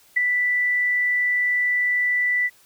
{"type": "tone with ADSR envelope", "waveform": "sine", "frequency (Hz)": 1975.5, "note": "B6", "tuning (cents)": 0, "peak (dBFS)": -13, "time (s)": [0.16, 2.5], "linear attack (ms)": 13, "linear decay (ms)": 8, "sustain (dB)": -5, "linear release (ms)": 43, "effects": ["white hiss -55 dBFS RMS until 2.65 s"]}